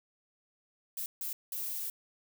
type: noise bursts at uneven times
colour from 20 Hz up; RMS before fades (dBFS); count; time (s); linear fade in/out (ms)
violet; -37; 3; 0.97-1.06 / 1.21-1.33 / 1.52-1.9; 2
effects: none